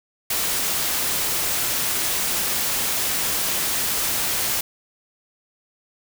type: noise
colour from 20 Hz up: white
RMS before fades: -23 dBFS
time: 0.3-4.61 s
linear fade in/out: 5 ms
effects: none